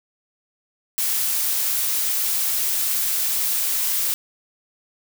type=noise; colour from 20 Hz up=blue; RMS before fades=-22 dBFS; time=0.98-4.14 s; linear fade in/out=0 ms; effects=none